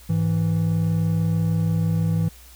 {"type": "tone pair together", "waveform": "triangle", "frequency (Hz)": [103.7, 164.09], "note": ["G#2", "E3"], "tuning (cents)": [-2, -8], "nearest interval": "minor sixth", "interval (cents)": 794, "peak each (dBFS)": [-21, -18], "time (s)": [0.09, 2.29], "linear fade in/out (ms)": 10, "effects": ["added 60 Hz sine -46 dBFS peak until 2.55 s", "white hiss -49 dBFS RMS until 2.55 s"]}